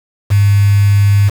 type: tone with quantisation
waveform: sine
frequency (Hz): 101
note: G#2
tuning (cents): -48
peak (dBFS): -6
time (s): 0.3-1.3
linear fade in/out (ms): 20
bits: 4
effects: none